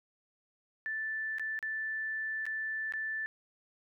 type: tone with dropouts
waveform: sine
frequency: 1760 Hz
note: A6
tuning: in tune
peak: -33 dBFS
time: 0.86-3.26 s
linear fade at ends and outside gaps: 0 ms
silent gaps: 1.384-1.396 / 1.59-1.627 / 2.455-2.465 / 2.923-2.937 s
effects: none